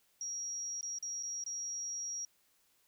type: tone with dropouts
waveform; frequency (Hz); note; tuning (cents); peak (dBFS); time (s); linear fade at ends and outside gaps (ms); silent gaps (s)
sine; 5670; F8; +25; -37; 0.21-2.25; 1; 0.81-0.829 / 0.986-1.026 / 1.227-1.233 / 1.439-1.463
effects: white hiss -72 dBFS RMS until 2.87 s